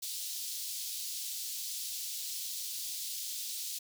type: high-pass noise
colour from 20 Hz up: pink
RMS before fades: -39 dBFS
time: 0.02-3.79 s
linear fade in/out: 10 ms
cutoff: 3800 Hz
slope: 24 dB/octave
effects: none